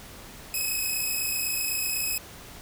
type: tone pair together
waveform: 5% pulse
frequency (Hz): 2539 / 2567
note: D#7 / E7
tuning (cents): +34 / -47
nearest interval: unison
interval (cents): 19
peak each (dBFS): -20 / -20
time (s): 0.54-2.18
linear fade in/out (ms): 2
effects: pink hiss -45 dBFS RMS until 2.61 s